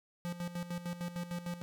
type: tone with tremolo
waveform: square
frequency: 174.4 Hz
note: F3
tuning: 2 cents flat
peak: -36 dBFS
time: 0.25-1.62 s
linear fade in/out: 0 ms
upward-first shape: square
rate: 6.6 Hz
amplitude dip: 70%
effects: none